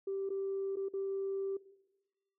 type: tone with dropouts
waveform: sine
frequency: 390.2 Hz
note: G4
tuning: 8 cents flat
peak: -33 dBFS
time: 0.07-1.57 s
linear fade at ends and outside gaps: 5 ms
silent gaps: 0.292-0.302 / 0.758-0.768 / 0.886-0.936 s
effects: noise-tail reverb RT60 1.0 s tail -17 dB re dry + tanh soft clip ceiling -29 dBFS